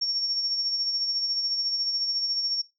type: tone with tremolo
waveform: sine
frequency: 5500 Hz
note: F8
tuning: 27 cents flat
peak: -23 dBFS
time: 0.01-2.62 s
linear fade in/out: 10 ms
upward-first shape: sine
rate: 14 Hz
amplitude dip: 40%
effects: noise-tail reverb RT60 0.2 s tail -19 dB re dry